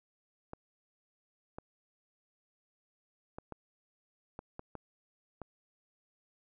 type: clicks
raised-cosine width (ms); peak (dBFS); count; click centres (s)
1; -28; 8; 0.534 / 1.585 / 3.385 / 3.523 / 4.391 / 4.594 / 4.753 / 5.417
effects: none